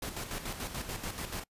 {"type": "noise with tremolo", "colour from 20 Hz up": "pink", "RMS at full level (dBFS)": -37, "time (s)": [0.02, 1.44], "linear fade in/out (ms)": 5, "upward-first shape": "square", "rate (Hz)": 6.9, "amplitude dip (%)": 55, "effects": ["noise-tail reverb RT60 0.1 s tail -25 dB re dry", "resampled to 32000 Hz"]}